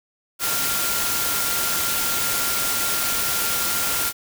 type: tone in noise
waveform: sine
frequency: 1391 Hz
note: F6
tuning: 7 cents flat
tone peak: -30 dBFS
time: 0.39-4.13 s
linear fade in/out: 50 ms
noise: white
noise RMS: -23 dBFS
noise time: 0.39-4.13 s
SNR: -10 dB
effects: none